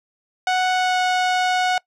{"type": "tone with pitch glide", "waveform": "sawtooth", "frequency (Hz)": [739, 734.3], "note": ["F#5", "F#5"], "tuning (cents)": [-2, -13], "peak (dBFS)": -13, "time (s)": [0.47, 1.78], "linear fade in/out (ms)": 2, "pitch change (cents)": -11, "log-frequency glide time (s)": [0.71, 0.99], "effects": ["noise-tail reverb RT60 0.1 s tail -23 dB re dry", "low-pass 5000 Hz 12 dB/octave"]}